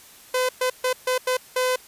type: tone bursts at uneven times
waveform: sawtooth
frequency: 508 Hz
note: B4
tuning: 49 cents sharp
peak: -16 dBFS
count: 6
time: 0.34-0.49 / 0.61-0.7 / 0.84-0.93 / 1.07-1.18 / 1.27-1.37 / 1.56-1.76 s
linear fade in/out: 5 ms
effects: white hiss -48 dBFS RMS until 1.87 s + resampled to 32000 Hz